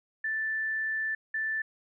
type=tone pair in turn; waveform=sine; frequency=1762 / 1762 Hz; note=A6 / A6; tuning=+2 / +2 cents; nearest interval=unison; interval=0 cents; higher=neither; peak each=-28 dBFS; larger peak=neither; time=0.24-1.15 / 1.34-1.62 s; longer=first; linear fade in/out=5 ms; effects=none